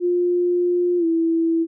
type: tone with pitch glide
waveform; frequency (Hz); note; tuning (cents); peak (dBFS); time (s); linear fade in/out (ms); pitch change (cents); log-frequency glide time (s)
sine; 353.4 to 329.7; F4 to E4; +21 to 0; -16; 0-1.67; 50; -121; 0.98-1.05
effects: none